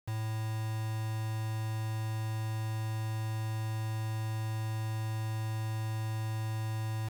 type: tone with quantisation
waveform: triangle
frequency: 110 Hz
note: A2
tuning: in tune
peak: -30 dBFS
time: 0.07-7.09 s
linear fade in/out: 10 ms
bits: 7
effects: none